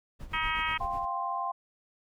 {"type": "noise with tremolo", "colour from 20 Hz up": "brown", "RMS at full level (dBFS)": -39, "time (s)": [0.19, 1.06], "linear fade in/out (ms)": 20, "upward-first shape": "sine", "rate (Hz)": 8.2, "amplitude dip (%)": 70}
{"type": "harmonic tone", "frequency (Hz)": 317.6, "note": "D#4", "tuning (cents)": 36, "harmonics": [3, 4, 5, 6, 7, 8, 9, 10], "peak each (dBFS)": [-35, -33, -40, -35, -35, -36, -43, -39], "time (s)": [0.33, 0.78], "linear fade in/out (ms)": 10}
{"type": "chord", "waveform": "sine", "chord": "F suspended second", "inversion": "none", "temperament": "just", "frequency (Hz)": [698.5, 785.8, 1047.7], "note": ["F5", "G5", "C6"], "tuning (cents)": [0, 4, 2], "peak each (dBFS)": [-36, -35, -32], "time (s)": [0.8, 1.52], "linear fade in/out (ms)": 10}
{"effects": []}